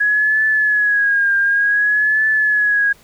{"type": "tone with vibrato", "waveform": "sine", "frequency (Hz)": 1670, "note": "G#6", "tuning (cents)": 9, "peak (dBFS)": -12, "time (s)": [0, 2.93], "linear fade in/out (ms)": 10, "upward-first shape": "triangle", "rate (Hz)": 0.55, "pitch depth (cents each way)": 78, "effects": ["pink hiss -49 dBFS RMS until 3.03 s"]}